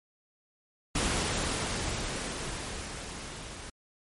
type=noise with level ramp; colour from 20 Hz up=pink; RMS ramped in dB=-28 to -43 dBFS; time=0.95-3.7 s; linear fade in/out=5 ms; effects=MP3 48 kbps